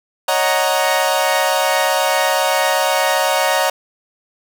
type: chord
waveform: sawtooth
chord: D# minor seventh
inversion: third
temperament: equal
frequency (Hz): 554.4 / 622.3 / 740 / 932.3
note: C#5 / D#5 / F#5 / A#5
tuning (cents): 0 / 0 / 0 / 0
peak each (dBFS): -16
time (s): 0.28-3.7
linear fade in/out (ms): 5
effects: none